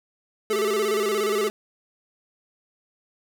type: tone with pitch glide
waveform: 20% pulse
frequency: 218.1 to 214.4 Hz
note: A3 to A3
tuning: -15 to -45 cents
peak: -27 dBFS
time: 0.5-1.5 s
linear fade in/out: 0 ms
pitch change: -30 cents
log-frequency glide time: 0.94-1.09 s
type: tone with vibrato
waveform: square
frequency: 411.9 Hz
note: G#4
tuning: 14 cents flat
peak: -22 dBFS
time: 0.5-1.49 s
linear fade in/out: 10 ms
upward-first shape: square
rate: 17 Hz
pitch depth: 86 cents each way
effects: none